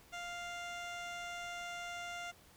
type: tone with low-pass filter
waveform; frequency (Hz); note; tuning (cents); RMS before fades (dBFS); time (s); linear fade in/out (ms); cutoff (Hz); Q
15% pulse; 698.5; F5; 0; -44; 0.12-2.32; 20; 6100; 1
effects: pink hiss -62 dBFS RMS until 2.56 s